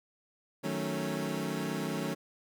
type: chord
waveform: 25% pulse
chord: D# half-diminished seventh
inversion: none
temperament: equal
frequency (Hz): 155.56 / 185 / 220 / 277.2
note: D#3 / F#3 / A3 / C#4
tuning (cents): 0 / 0 / 0 / 0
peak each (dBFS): -34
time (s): 0.63-2.15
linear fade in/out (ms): 20
effects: none